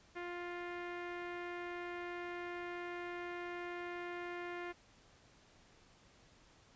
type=tone with low-pass filter; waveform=sawtooth; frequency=350.8 Hz; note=F4; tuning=8 cents sharp; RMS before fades=-44 dBFS; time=0.15-4.73 s; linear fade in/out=20 ms; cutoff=2100 Hz; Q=2.4; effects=pink hiss -65 dBFS RMS until 6.75 s + resampled to 16000 Hz